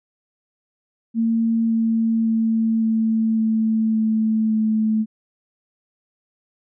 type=tone with pitch steps; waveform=sine; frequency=227.4 / 225.8 / 224.3 / 222.7 / 221.2 / 219.7 / 218.1 Hz; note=A#3 / A3 / A3 / A3 / A3 / A3 / A3; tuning=-43 / +45 / +34 / +21 / +9 / -2 / -15 cents; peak=-16 dBFS; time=1.14-5.06 s; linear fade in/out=50 ms; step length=560 ms; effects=none